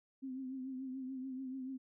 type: tone with vibrato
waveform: sine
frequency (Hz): 261.6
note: C4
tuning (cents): 0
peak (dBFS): -40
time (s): 0.22-1.78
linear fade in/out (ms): 20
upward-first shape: triangle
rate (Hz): 6.9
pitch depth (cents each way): 58
effects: none